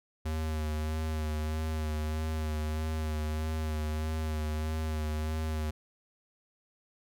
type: tone with vibrato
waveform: square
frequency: 77.78 Hz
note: D#2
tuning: in tune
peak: -31 dBFS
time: 0.25-5.71 s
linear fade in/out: 10 ms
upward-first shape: sine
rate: 1.6 Hz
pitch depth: 26 cents each way
effects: none